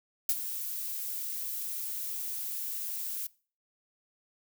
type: noise with ADSR envelope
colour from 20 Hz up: violet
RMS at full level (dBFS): -24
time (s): 0.29-3.27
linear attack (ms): 3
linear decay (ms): 46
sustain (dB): -12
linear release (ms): 6
effects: noise-tail reverb RT60 0.4 s tail -22 dB re dry